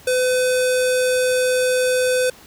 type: tone with low-pass filter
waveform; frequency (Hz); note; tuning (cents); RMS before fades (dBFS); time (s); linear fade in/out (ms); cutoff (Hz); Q
square; 506; B4; +42; -18; 0.07-2.3; 5; 10000; 2.1
effects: pink hiss -45 dBFS RMS until 2.46 s + high-pass 60 Hz 12 dB/octave